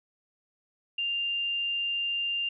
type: tone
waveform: sine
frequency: 2794 Hz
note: F7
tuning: in tune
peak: -27 dBFS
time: 0.98-2.49 s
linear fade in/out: 5 ms
effects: none